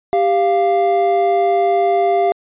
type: tone pair together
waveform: triangle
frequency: 395 / 695.7 Hz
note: G4 / F5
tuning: +13 / -7 cents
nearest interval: minor seventh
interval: 980 cents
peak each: -14 / -12 dBFS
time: 0.13-2.32 s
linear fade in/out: 0 ms
effects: resampled to 8000 Hz